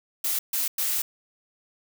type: noise bursts at uneven times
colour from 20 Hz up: blue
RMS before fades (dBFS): -26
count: 3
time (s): 0.24-0.39 / 0.53-0.68 / 0.78-1.02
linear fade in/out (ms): 5
effects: none